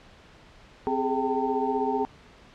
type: tone cluster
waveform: sine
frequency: 260.9 / 408.1 / 423.8 / 779 / 902 Hz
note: C4 / G#4 / G#4 / G5 / A5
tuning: -5 / -30 / +35 / -11 / +43 cents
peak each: -30 dBFS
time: 0.87-2.05 s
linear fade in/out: 0 ms
effects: pink hiss -52 dBFS RMS until 2.54 s + low-pass 4000 Hz 12 dB/octave